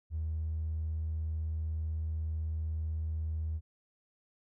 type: tone with tanh clipping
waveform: triangle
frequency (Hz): 79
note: D#2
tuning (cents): +27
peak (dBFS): -31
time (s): 0.1-3.61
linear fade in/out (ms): 50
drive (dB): 1
effects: none